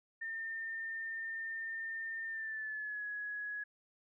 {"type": "tone with pitch glide", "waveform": "sine", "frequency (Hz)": [1809, 1678.1], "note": ["A6", "G#6"], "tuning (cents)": [48, 18], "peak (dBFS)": -38, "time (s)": [0.21, 3.64], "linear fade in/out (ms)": 10, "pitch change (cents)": -130, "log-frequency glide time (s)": [2.26, 3.05], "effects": []}